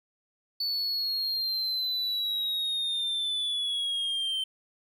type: linear sweep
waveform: triangle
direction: down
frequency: 4482 to 3102 Hz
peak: -26 dBFS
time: 0.6-4.44 s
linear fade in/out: 5 ms
effects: none